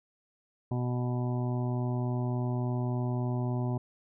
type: harmonic tone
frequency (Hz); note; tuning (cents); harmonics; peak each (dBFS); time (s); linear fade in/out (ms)
123.47; B2; 0; 1 / 2 / 3 / 5 / 6 / 7 / 8; -29 / -35 / -39 / -43 / -45 / -46 / -47; 0.71-3.78; 5
effects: none